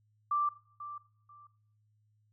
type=tone with echo; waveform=sine; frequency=1174.7 Hz; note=D6; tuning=in tune; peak=-27 dBFS; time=0.31-0.49 s; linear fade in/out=5 ms; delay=490 ms; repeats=2; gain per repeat=-13 dB; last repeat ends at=1.47 s; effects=noise-tail reverb RT60 0.6 s tail -19 dB re dry + added 106 Hz sine -68 dBFS peak until 2.32 s